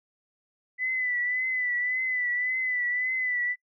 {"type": "tone with vibrato", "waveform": "sine", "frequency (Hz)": 1997, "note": "B6", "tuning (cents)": 19, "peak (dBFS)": -25, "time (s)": [0.78, 3.56], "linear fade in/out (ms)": 50, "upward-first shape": "triangle", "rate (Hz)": 1.8, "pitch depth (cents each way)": 51, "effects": ["noise-tail reverb RT60 0.1 s tail -25 dB re dry"]}